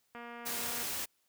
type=click train; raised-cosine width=0.5 ms; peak=-32 dBFS; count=162; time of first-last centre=0.15-0.829 s; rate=237 Hz
type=noise; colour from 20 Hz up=white; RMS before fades=-37 dBFS; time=0.45-1.06 s; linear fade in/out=20 ms
effects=white hiss -75 dBFS RMS until 1.28 s + high-pass 60 Hz 12 dB/octave